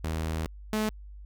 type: tone pair in turn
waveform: sawtooth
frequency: 80 / 215.4 Hz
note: D#2 / A3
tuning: +49 / -37 cents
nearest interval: octave + perfect fourth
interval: 1714 cents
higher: second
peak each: -25 / -22 dBFS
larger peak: second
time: 0.04-0.46 / 0.73-0.89 s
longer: first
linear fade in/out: 0 ms
effects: added 50 Hz sine -42 dBFS peak until 1.25 s